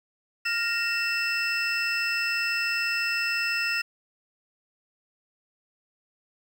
triangle tone cluster, 1400 / 1858 / 2677 / 5210 Hz, F6 / A#6 / E7 / E8, +4 / -6 / +26 / -21 cents, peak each -30 / -29 / -26 / -31 dBFS, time 0.45-3.82 s, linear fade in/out 10 ms, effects 9-bit

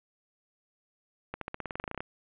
accelerating click train, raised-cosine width 0.5 ms, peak -20 dBFS, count 15, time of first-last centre 1.34-2.005 s, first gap 73 ms, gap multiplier 0.93, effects resampled to 8000 Hz + 8-bit

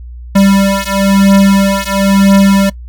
square beating tone pair, 196 / 197 Hz, G3 / G3, 0 / +9 cents, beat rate 1 Hz, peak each -10 dBFS, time 0.35-2.7 s, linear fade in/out 10 ms, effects noise-tail reverb RT60 0.1 s tail -21 dB re dry + added 60 Hz sine -25 dBFS peak until 2.88 s

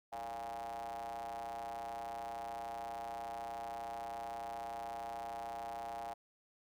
square ring-modulated tone, 61.74 Hz, B1, in tune, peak -39 dBFS, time 0.12-6.14 s, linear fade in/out 10 ms, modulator 756 Hz, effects 13-bit

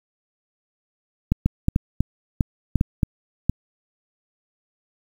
clicks, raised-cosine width 5 ms, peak -5 dBFS, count 10, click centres 1.32 / 1.46 / 1.684 / 1.761 / 2.006 / 2.408 / 2.757 / 2.811 / 3.032 / 3.496 s, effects 7-bit

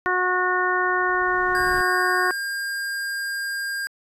harmonic tone, 364.8 Hz, F#4, 24 cents flat, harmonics 1 / 2 / 3 / 4 / 5, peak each -26 / -28 / -24 / -24 / -26 dBFS, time 0.06-2.31 s, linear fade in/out 0 ms
brown noise with exponential growth, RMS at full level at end -32 dBFS, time 0.38-1.81 s, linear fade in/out 2 ms, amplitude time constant 310 ms
square tone, 1608 Hz, G6, 44 cents sharp, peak -26 dBFS, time 1.55-3.87 s, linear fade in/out 0 ms
effects resampled to 32000 Hz

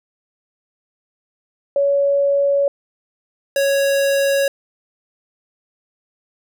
sine / square tone pair in turn, 562 / 554.3 Hz, C#5 / C#5, +24 / 0 cents, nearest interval unison, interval 24 cents, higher first, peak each -13 / -15 dBFS, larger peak first, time 1.76-2.68 / 3.56-4.48 s, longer neither, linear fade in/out 2 ms, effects none

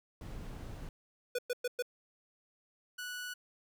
brown noise, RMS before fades -44 dBFS, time 0.21-0.89 s, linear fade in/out 2 ms
square tone bursts, 492.4 Hz, B4, 5 cents flat, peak -32 dBFS, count 4, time 1.35-1.824 s, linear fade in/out 5 ms, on 36 ms, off 110 ms
sawtooth tone, 1475 Hz, F#6, 6 cents flat, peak -36 dBFS, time 2.98-3.34 s, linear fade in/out 10 ms
effects none

